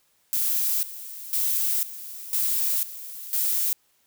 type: noise with tremolo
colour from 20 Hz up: violet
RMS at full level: -24 dBFS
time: 0.33-3.73 s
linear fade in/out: 0 ms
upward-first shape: square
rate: 1 Hz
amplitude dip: 80%
effects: white hiss -66 dBFS RMS until 4.06 s